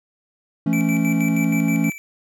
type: chord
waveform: triangle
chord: A major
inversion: second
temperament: equal with one note detuned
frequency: 167.99 / 220 / 277.2 Hz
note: E3 / A3 / C#4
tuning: +33 / 0 / 0 cents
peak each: -19 dBFS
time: 0.66-1.9 s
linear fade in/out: 5 ms
type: tone with tremolo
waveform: square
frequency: 2321 Hz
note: D7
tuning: 21 cents flat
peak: -26 dBFS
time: 0.73-1.98 s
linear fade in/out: 0 ms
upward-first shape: square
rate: 6.3 Hz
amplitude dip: 65%
effects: none